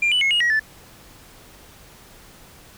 sine tone with pitch steps, 2391 / 2974 / 2172 / 2874 / 1906 / 1752 Hz, D7 / F#7 / C#7 / F7 / A#6 / A6, +30 / +8 / -36 / +49 / +38 / -8 cents, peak -14 dBFS, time 0.02-0.596 s, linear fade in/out 5 ms, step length 96 ms, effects tanh soft clip ceiling -14 dBFS + pink hiss -47 dBFS RMS until 2.77 s

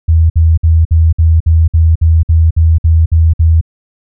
sine tone bursts, 81.2 Hz, E2, 26 cents flat, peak -4 dBFS, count 13, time 0.08-3.612 s, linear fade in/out 10 ms, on 220 ms, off 56 ms, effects none

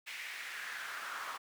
brown noise with high-pass filter sweep, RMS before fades -43 dBFS, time 0.06-1.38 s, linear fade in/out 20 ms, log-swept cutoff 2300 to 1200 Hz, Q 3, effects none

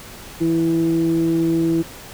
sawtooth tone with low-pass filter, 164.81 Hz, E3, in tune, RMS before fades -18 dBFS, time 0.4-1.83 s, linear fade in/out 20 ms, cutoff 350 Hz, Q 7.3, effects pink hiss -38 dBFS RMS until 2.13 s

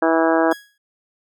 harmonic tone, 163.1 Hz, E3, 18 cents flat, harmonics 2 / 3 / 4 / 5 / 6 / 7 / 8 / 9 / 10, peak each -18 / -22 / -19 / -24 / -25 / -29 / -28 / -30 / -26 dBFS, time 0.02-0.53 s, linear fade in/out 5 ms
sawtooth tone with exponential decay, 1661.2 Hz, G#6, in tune, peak -26 dBFS, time 0.51-0.78 s, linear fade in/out 5 ms, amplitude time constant 58 ms
effects none

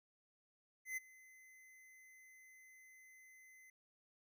square tone with ADSR envelope, 2046 Hz, C7, 39 cents flat, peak -39 dBFS, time 0.85-3.7 s, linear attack 120 ms, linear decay 18 ms, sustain -22 dB, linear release 3 ms, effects none

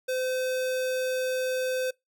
square tone, 513 Hz, C5, 34 cents flat, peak -27 dBFS, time 0.08-1.91 s, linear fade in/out 10 ms, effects noise-tail reverb RT60 0.2 s tail -26 dB re dry

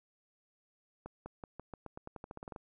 accelerating click train, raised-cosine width 1 ms, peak -30 dBFS, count 16, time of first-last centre 1.06-2.562 s, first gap 200 ms, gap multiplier 0.89, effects none

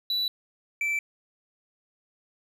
triangle tone pair in turn, 3951 / 2328 Hz, B7 / D7, 0 / -16 cents, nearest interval major sixth, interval 916 cents, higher first, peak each -23 dBFS, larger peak neither, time 0.1-0.28 / 0.81-0.99 s, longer neither, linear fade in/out 2 ms, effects none

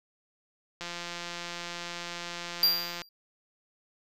click train, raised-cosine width 0.2 ms, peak -20 dBFS, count 383, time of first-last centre 0.81-3.018 s, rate 173 Hz
square tone with exponential decay, 4749 Hz, D8, 18 cents sharp, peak -18 dBFS, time 2.63-3.09 s, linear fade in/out 2 ms, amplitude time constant 99 ms
effects none

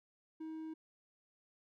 triangle tone, 317.5 Hz, D#4, 35 cents sharp, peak -40 dBFS, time 0.4-0.74 s, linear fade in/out 10 ms, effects none

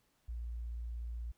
sine tone, 58.27 Hz, A#1, in tune, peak -38 dBFS, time 0.28-1.32 s, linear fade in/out 10 ms, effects pink hiss -75 dBFS RMS until 1.37 s

